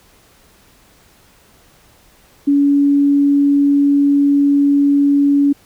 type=tone; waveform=sine; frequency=283.5 Hz; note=C#4; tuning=39 cents sharp; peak=-9 dBFS; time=2.47-5.53 s; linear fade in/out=10 ms; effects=pink hiss -50 dBFS RMS until 5.65 s